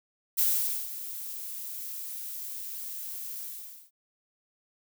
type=noise with ADSR envelope; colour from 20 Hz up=violet; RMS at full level=-24 dBFS; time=0.37-3.91 s; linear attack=22 ms; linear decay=480 ms; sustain=-14 dB; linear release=490 ms; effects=none